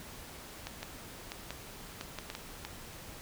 clicks, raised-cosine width 0.2 ms, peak -21 dBFS, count 9, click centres 0.67 / 0.83 / 1.319 / 1.506 / 2.011 / 2.187 / 2.301 / 2.351 / 2.65 s, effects pink hiss -48 dBFS RMS until 3.21 s

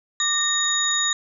sine tone cluster, 1184 / 1842 / 3758 / 6910 Hz, D6 / A#6 / A#7 / A8, +14 / -21 / +13 / -32 cents, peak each -30 / -26 / -23 / -23 dBFS, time 0.2-1.13 s, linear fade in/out 2 ms, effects none

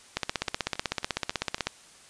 two click trains, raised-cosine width 0.2 ms, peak -9 / -24 dBFS, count 25 / 5, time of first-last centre 0.17-1.67 / 0.48-1.582 s, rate 16 / 3.63 Hz, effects white hiss -53 dBFS RMS until 2.09 s + resampled to 22050 Hz

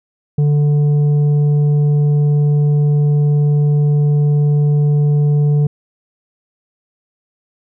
triangle tone with tanh clipping, 146.83 Hz, D3, in tune, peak -11 dBFS, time 0.38-5.67 s, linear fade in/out 5 ms, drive 10 dB, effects none

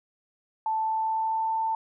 sine tone with pitch glide, 880 to 891.3 Hz, A5 to A5, 0 to +22 cents, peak -24 dBFS, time 0.66-1.75 s, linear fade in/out 2 ms, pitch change +22 cents, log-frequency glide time 0.78-1.56 s, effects none

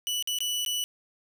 sawtooth tone with dropouts, 2960 Hz, F#7, in tune, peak -24 dBFS, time 0.07-0.84 s, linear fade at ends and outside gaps 0 ms, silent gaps 0.225-0.274 / 0.387-0.405 / 0.649-0.662 s, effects none

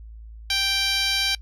10% pulse tone with band-pass filter, 784 Hz, G5, in tune, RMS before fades -23 dBFS, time 0.5-1.35 s, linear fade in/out 2 ms, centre 4500 Hz, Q 0.93, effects noise-tail reverb RT60 0.1 s tail -24 dB re dry + added 55 Hz sine -38 dBFS peak until 1.41 s

